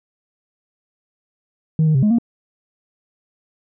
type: tone with pitch steps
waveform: sine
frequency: 158 / 155.3 / 133.1 / 210.8 / 234.2 Hz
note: D#3 / D#3 / C3 / G#3 / A#3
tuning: +27 / -3 / +30 / +26 / +8 cents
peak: -10 dBFS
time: 1.79-2.185 s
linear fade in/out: 2 ms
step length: 79 ms
effects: tanh soft clip ceiling -10 dBFS